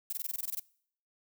violet noise bursts, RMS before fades -35 dBFS, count 11, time 0.1-0.596 s, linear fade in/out 2 ms, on 26 ms, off 21 ms, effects noise-tail reverb RT60 0.6 s tail -23 dB re dry

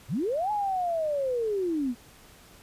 sine linear two-way sweep, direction up then down, 87.4 to 854 to 228.9 Hz, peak -25 dBFS, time 0.08-1.95 s, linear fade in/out 50 ms, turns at 0.51 s, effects pink hiss -53 dBFS RMS until 2.62 s + resampled to 32000 Hz

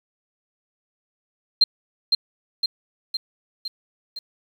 sine tone with echo, 4171 Hz, C8, 6 cents flat, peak -10 dBFS, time 1.61-1.64 s, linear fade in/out 5 ms, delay 510 ms, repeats 5, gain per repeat -4 dB, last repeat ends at 4.19 s, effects 8-bit

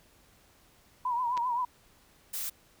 sine tone with vibrato, 976 Hz, B5, 21 cents flat, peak -27 dBFS, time 1.05-1.65 s, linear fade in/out 5 ms, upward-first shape triangle, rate 7.7 Hz, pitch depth 94 cents each way
clicks, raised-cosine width 0.2 ms, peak -27 / -21 dBFS, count 2, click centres 1.37 / 1.376 s
blue noise, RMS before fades -35 dBFS, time 2.33-2.5 s, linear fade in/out 10 ms
effects pink hiss -62 dBFS RMS until 2.8 s

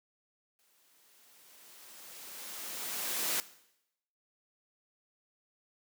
white noise with exponential growth, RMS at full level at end -31 dBFS, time 0.59-3.4 s, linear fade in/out 0 ms, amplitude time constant 610 ms, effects noise-tail reverb RT60 0.8 s tail -17 dB re dry + high-pass 200 Hz 12 dB/octave

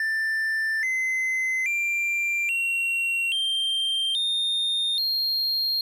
triangle tone with pitch steps, 1776 / 2052 / 2371 / 2739 / 3164 / 3656 / 4224 Hz, A6 / C7 / D7 / F7 / G7 / A#7 / C8, +16 / -34 / +16 / -34 / +15 / -34 / +16 cents, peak -21 dBFS, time 0-5.81 s, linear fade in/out 2 ms, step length 830 ms, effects none

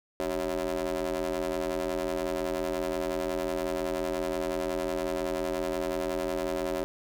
25% pulse ring-modulated tone, 85.7 Hz, F2, 32 cents flat, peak -22 dBFS, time 0.2-6.84 s, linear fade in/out 0 ms, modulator 466 Hz, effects none

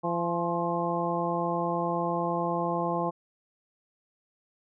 harmonic tone with a mistuned harmonic, 170.9 Hz, F3, 37 cents flat, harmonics 1 / 2 / 3 / 4 / 5 / 6, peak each -33 / -33 / -33 / -33 / -33 / -33 dBFS, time 0.03-3.11 s, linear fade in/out 20 ms, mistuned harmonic 6, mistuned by +52 cents, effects none

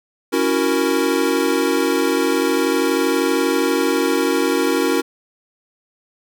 square chord, F# dominant seventh, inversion second, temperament equal, 277.2 / 329.6 / 370 / 466.2 Hz, C#4 / E4 / F#4 / A#4, 0 / 0 / 0 / 0 cents, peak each -22 dBFS, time 0.32-5.02 s, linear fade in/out 20 ms, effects none

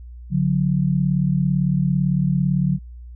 sine tone pair together, 144.02 / 181.9 Hz, D3 / F#3, -33 / -29 cents, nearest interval major third, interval 404 cents, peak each -19 dBFS, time 0.3-2.79 s, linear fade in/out 50 ms, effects added 60 Hz sine -35 dBFS peak until 3.15 s

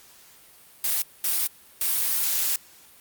blue noise bursts at uneven times, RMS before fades -24 dBFS, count 3, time 0.84-1.02 / 1.24-1.47 / 1.81-2.56 s, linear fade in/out 2 ms, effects white hiss -52 dBFS RMS until 3 s + Opus 48 kbps

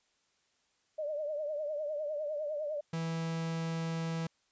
sine tone with vibrato, 600 Hz, D5, 37 cents sharp, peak -33 dBFS, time 0.98-2.81 s, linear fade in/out 10 ms, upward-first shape triangle, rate 9.9 Hz, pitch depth 95 cents each way
45% pulse tone, 164.1 Hz, E3, 8 cents flat, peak -33 dBFS, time 2.93-4.27 s, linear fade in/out 5 ms
effects white hiss -74 dBFS RMS until 4.51 s + resampled to 16000 Hz

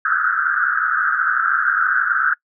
pink band-pass noise, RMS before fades -18 dBFS, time 0.05-2.34 s, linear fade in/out 5 ms, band 1300 to 1600 Hz, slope 96 dB/octave, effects noise-tail reverb RT60 0.1 s tail -25 dB re dry

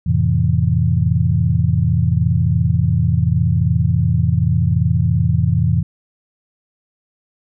sine chord, F major seventh, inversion none, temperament equal, 87.31 / 110 / 130.81 / 164.81 Hz, F2 / A2 / C3 / E3, 0 / 0 / 0 / 0 cents, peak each -18 dBFS, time 0.06-5.83 s, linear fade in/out 10 ms, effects none

